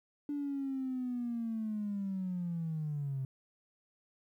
triangle linear sweep, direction down, 292.1 to 130.81 Hz, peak -30 dBFS, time 0.29-3.25 s, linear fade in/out 2 ms, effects tanh soft clip ceiling -31 dBFS + 12-bit

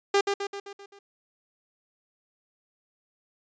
sawtooth tone with echo, 400.1 Hz, G4, 35 cents sharp, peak -15 dBFS, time 0.14-0.21 s, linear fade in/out 5 ms, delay 130 ms, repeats 6, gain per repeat -5 dB, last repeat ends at 0.99 s, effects resampled to 16000 Hz

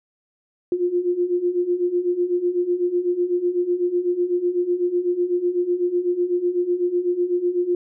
sine beating tone pair, 349.2 / 357.2 Hz, F4 / F4, 0 / +39 cents, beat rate 8 Hz, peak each -24 / -20 dBFS, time 0.72-7.75 s, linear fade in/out 2 ms, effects none

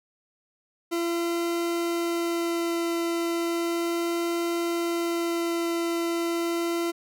40% pulse tone with vibrato, 339.4 Hz, F4, 49 cents flat, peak -24 dBFS, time 0.91-6.92 s, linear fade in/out 20 ms, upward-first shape sine, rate 0.35 Hz, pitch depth 8 cents each way, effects none

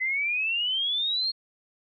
sine exponential sweep, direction up, 2019 to 4313 Hz, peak -24 dBFS, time 0-1.32 s, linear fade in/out 20 ms, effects none

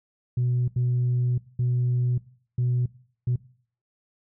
sine tone bursts at uneven times, 123.5 Hz, B2, in tune, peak -19 dBFS, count 5, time 0.37-0.68 / 0.76-1.38 / 1.59-2.18 / 2.58-2.86 / 3.27-3.36 s, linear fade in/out 5 ms, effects noise-tail reverb RT60 0.5 s tail -20 dB re dry + tanh soft clip ceiling -18 dBFS

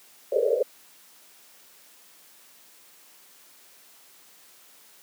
white band-pass noise, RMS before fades -23 dBFS, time 0.32-0.63 s, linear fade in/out 5 ms, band 410 to 580 Hz, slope 96 dB/octave, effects white hiss -54 dBFS RMS until 5.02 s + high-pass 200 Hz 12 dB/octave

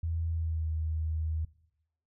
sine tone with pitch glide, 82.41 to 79.28 Hz, E2 to D#2, 0 to +33 cents, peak -29 dBFS, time 0.03-1.45 s, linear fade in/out 5 ms, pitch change -67 cents, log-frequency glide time 0.31-0.69 s, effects noise-tail reverb RT60 0.8 s tail -20 dB re dry

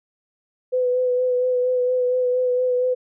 sine tone with vibrato, 501 Hz, B4, 25 cents sharp, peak -17 dBFS, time 0.72-2.95 s, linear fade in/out 20 ms, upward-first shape sine, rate 4.3 Hz, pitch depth 22 cents each way, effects none

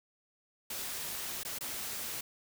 white noise with dropouts, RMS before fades -39 dBFS, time 0.7-2.21 s, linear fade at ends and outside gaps 5 ms, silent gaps 1.434-1.449 / 1.587-1.608 s, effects none

